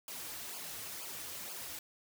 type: noise with flanger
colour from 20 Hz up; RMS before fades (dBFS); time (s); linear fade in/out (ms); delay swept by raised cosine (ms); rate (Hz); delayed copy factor
white; -44; 0.08-1.79; 2; 0.52 to 5.32; 2.1; -0.7
effects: none